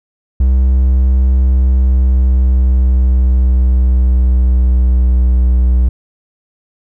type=tone with pitch glide; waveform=triangle; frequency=64.4 to 61.92 Hz; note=C2 to B1; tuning=-27 to +5 cents; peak=-5 dBFS; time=0.4-5.89 s; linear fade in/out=5 ms; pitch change=-68 cents; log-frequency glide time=1.35-5.39 s; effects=none